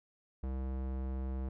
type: tone with low-pass filter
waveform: square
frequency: 65.41 Hz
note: C2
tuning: in tune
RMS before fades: -37 dBFS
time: 0.43-1.49 s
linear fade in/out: 5 ms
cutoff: 940 Hz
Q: 0.51
effects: none